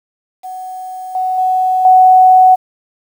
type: tone with level steps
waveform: sine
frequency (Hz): 744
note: F#5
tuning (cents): +9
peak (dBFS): -23 / -13 / -10 / -3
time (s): 0.43-2.56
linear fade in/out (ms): 20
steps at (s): 1.15 / 1.38 / 1.85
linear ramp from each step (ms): 2
effects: 7-bit